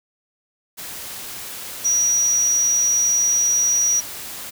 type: tone in noise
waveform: sine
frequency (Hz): 5790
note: F#8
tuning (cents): -38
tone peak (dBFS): -15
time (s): 1.84-4.01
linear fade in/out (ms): 20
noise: white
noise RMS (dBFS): -33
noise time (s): 0.77-4.51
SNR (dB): +15
effects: none